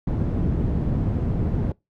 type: low-pass noise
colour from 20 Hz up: white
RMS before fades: -23 dBFS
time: 0.07-1.72 s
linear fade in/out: 2 ms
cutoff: 170 Hz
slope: 12 dB/octave
effects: noise-tail reverb RT60 0.2 s tail -23 dB re dry

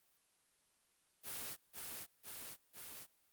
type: noise with echo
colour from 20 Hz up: white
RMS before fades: -45 dBFS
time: 1.23-1.57 s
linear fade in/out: 50 ms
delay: 500 ms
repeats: 3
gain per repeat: -2 dB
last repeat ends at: 3.07 s
effects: white hiss -75 dBFS RMS until 3.32 s + Opus 32 kbps

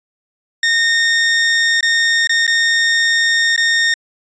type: tone with dropouts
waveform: sawtooth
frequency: 1838 Hz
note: A#6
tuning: 25 cents flat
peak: -8 dBFS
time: 0.63-3.94 s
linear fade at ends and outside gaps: 2 ms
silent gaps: 1.808-1.828 / 2.272-2.294 / 2.467-2.477 / 3.563-3.577 s
effects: resampled to 16000 Hz

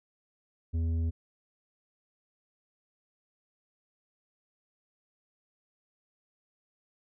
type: tone with tanh clipping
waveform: triangle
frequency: 82.41 Hz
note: E2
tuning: in tune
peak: -28 dBFS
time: 0.73-1.11 s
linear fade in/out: 20 ms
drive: 12 dB
effects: none

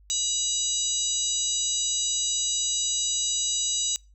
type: harmonic tone with a mistuned harmonic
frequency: 964 Hz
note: B5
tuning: 42 cents flat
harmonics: 3 / 4 / 5 / 6 / 7 / 8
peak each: -37 / -29 / -37 / -29 / -32 / -30 dBFS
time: 0.1-3.96 s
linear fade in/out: 0 ms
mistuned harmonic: 6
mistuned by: +59 cents
effects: noise-tail reverb RT60 0.3 s tail -26 dB re dry + added 50 Hz sine -52 dBFS peak until 4.14 s

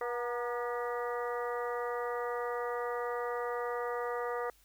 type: harmonic tone with a mistuned harmonic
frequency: 241.6 Hz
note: B3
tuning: 38 cents flat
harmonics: 2 / 3 / 4 / 5 / 6 / 7 / 8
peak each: -35 / -41 / -43 / -40 / -49 / -51 / -45 dBFS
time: 0.01-4.5 s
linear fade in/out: 2 ms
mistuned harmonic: 4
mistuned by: -45 cents
effects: added 50 Hz sine -66 dBFS peak until 4.64 s + white hiss -66 dBFS RMS until 4.64 s

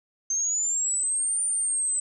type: linear two-way sweep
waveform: sine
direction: up then down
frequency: 6272 to 9120 to 8010 Hz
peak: -23 dBFS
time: 0.3-2 s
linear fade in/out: 5 ms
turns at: 1.44 s
effects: none

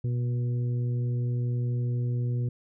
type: harmonic tone with a mistuned harmonic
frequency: 120.8 Hz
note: B2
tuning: 38 cents flat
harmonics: 1 / 2 / 3 / 4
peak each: -25 / -40 / -42 / -46 dBFS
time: 0.04-2.49 s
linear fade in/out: 5 ms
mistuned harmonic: 1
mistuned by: +20 cents
effects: none

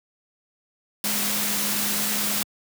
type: tone in noise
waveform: sine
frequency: 207.7 Hz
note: G#3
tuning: in tune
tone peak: -33 dBFS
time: 1.04-2.43 s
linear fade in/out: 2 ms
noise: white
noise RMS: -25 dBFS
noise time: 1.04-2.43 s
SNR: -11 dB
effects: high-pass 100 Hz 12 dB/octave

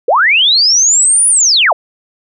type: linear two-way sweep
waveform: sine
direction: up then down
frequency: 415.3 to 9900 to 503 Hz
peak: -6 dBFS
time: 0.08-1.73 s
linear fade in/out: 5 ms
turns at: 1.28 s
effects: none

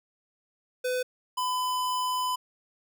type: tone pair in turn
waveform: square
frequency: 503 / 1006 Hz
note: B4 / B5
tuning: +32 / +32 cents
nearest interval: octave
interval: 1200 cents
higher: second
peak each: -27 dBFS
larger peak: neither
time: 0.84-1.03 / 1.37-2.36 s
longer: second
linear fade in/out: 10 ms
effects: none

